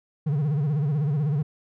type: tone with vibrato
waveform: triangle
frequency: 146.83 Hz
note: D3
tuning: in tune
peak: -19 dBFS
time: 0.26-1.43 s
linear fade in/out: 10 ms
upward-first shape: sine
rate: 16 Hz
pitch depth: 140 cents each way
effects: none